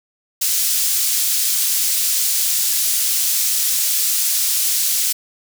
pink high-pass noise, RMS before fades -18 dBFS, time 0.41-5.13 s, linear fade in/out 10 ms, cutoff 5800 Hz, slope 12 dB/octave, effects none

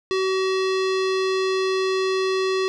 square tone with low-pass filter, 378.9 Hz, F#4, 41 cents sharp, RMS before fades -22 dBFS, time 0.11-2.68 s, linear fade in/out 0 ms, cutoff 4500 Hz, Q 1.7, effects none

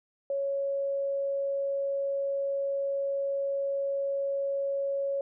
sine tone, 554.4 Hz, C#5, in tune, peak -27 dBFS, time 0.3-5.21 s, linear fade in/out 2 ms, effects none

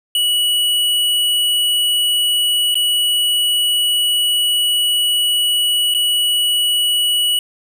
square tone with dropouts, 2935 Hz, F#7, 15 cents flat, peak -14 dBFS, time 0.15-7.39 s, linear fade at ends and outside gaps 2 ms, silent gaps 2.744-2.754 / 5.94-5.947 s, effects none

